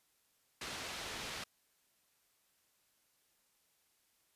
white low-pass noise, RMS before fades -44 dBFS, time 0.61-1.44 s, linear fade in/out 5 ms, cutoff 4400 Hz, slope 12 dB/octave, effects white hiss -75 dBFS RMS until 4.35 s + resampled to 32000 Hz

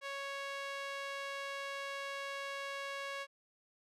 sawtooth tone with band-pass filter, 554.4 Hz, C#5, in tune, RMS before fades -42 dBFS, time 0.01-3.27 s, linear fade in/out 50 ms, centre 2100 Hz, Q 0.76, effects none

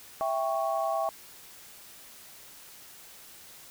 sine chord, C# diminished, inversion first, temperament equal with one note detuned, 659.3 / 789.9 / 1108.7 Hz, E5 / G5 / C#6, 0 / +13 / 0 cents, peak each -29 / -31 / -33 dBFS, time 0.21-1.09 s, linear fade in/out 0 ms, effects white hiss -50 dBFS RMS until 3.7 s

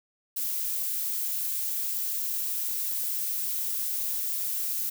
violet noise, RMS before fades -30 dBFS, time 0.36-4.9 s, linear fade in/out 10 ms, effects none

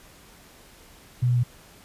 sine tone with pitch steps, 123.47 / 122.55 / 121.63 Hz, B2 / B2 / B2, 0 / -13 / -26 cents, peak -18 dBFS, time 1.22-1.436 s, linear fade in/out 10 ms, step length 72 ms, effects pink hiss -51 dBFS RMS until 1.84 s + resampled to 32000 Hz

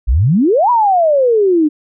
sine exponential two-way sweep, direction up then down, 50.6 to 998 to 292.2 Hz, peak -8 dBFS, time 0.07-1.69 s, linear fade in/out 20 ms, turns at 0.7 s, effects none

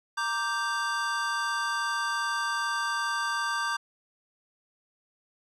square chord, G minor, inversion first, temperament equal, 932.3 / 1174.7 / 1568 Hz, Bb5 / D6 / G6, 0 / 0 / 0 cents, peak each -35 / -32 / -31 dBFS, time 0.17-3.77 s, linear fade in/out 10 ms, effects low-pass 8000 Hz 12 dB/octave

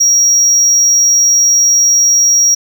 triangle tone, 5660 Hz, F8, 22 cents sharp, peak -5 dBFS, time 0-2.55 s, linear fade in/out 10 ms, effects none

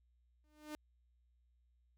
sawtooth tone with exponential growth, 302.5 Hz, D#4, 49 cents flat, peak -37 dBFS, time 0.44-0.75 s, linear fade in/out 0 ms, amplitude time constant 66 ms, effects added 60 Hz sine -70 dBFS peak until 1.97 s

